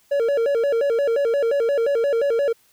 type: tone with vibrato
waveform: triangle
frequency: 510 Hz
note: C5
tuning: 44 cents flat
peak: -15 dBFS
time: 0.11-2.53 s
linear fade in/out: 10 ms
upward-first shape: square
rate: 5.7 Hz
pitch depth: 180 cents each way
effects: white hiss -59 dBFS RMS until 2.72 s